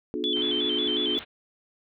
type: chord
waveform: sine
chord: B diminished seventh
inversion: none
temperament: just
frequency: 246.9 / 296.3 / 355.6 / 426.7 Hz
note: B3 / D4 / F4 / Ab4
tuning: 0 / +15 / +31 / +47 cents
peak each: -35 / -32 / -32 / -33 dBFS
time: 0.14-1.18 s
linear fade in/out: 0 ms
type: tone with vibrato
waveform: sine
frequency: 3271 Hz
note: G#7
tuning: 27 cents flat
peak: -25 dBFS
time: 0.24-1.19 s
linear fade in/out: 0 ms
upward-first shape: square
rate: 5.5 Hz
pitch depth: 85 cents each way
type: low-pass noise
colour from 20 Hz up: white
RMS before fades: -43 dBFS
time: 0.35-1.25 s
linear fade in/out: 20 ms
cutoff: 3800 Hz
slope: 96 dB/octave
effects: none